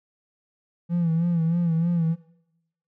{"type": "tone with vibrato", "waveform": "triangle", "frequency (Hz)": 168, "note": "E3", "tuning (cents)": 33, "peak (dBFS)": -17, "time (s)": [0.89, 2.16], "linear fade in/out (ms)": 50, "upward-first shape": "sine", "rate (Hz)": 3.2, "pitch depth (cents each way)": 65, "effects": ["noise-tail reverb RT60 0.8 s tail -20 dB re dry", "tanh soft clip ceiling -15 dBFS"]}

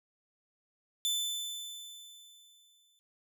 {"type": "tone with exponential decay", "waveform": "sawtooth", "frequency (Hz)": 3520, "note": "A7", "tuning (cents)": 0, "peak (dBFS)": -25, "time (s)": [1.05, 2.99], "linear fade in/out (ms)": 0, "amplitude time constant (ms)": 420, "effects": []}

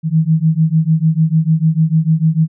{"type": "beating tone pair", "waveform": "sine", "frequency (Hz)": [156.5, 163.2], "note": ["D#3", "E3"], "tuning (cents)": [10, -17], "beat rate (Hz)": 6.7, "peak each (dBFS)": -13, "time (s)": [0.03, 2.48], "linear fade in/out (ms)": 50, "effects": []}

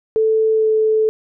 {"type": "tone with pitch glide", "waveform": "sine", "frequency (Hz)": [440, 436.2], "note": ["A4", "A4"], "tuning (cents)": [0, -15], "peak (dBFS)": -12, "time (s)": [0.16, 1.09], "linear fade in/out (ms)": 0, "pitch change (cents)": -15, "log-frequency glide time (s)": [0.53, 0.69], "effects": []}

